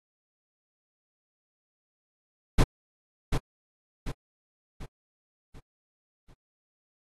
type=noise with echo; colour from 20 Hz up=brown; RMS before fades=-17 dBFS; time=2.58-2.64 s; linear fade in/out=10 ms; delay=740 ms; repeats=5; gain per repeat=-7 dB; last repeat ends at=6.34 s; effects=AAC 32 kbps